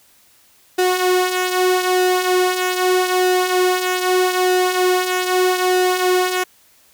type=tone with flanger; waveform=sawtooth; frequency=366.3 Hz; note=F#4; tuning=17 cents flat; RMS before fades=-17 dBFS; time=0.78-6.44 s; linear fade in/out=10 ms; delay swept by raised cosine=1.8 to 5.7 ms; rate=0.8 Hz; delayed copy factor=-0.5; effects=white hiss -53 dBFS RMS until 6.93 s